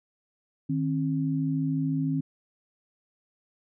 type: tone pair together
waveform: sine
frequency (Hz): 154.85 / 268.6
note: D#3 / C4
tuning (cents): -8 / +46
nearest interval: minor seventh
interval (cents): 954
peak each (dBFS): -27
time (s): 0.69-2.21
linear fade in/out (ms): 10
effects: none